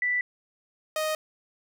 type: tone pair in turn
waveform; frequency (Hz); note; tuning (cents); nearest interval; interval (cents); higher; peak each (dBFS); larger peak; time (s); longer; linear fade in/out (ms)
sine / sawtooth; 1975.5 / 622.2; B6 / D#5; 0 / 0; octave + minor sixth; 2000; first; -23 / -22; second; 0.02-0.21 / 0.96-1.15; neither; 2
effects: none